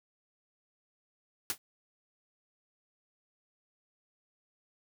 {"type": "noise with exponential decay", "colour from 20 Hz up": "white", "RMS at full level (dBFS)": -28, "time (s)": [1.5, 1.58], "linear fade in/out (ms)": 1, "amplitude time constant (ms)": 17, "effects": []}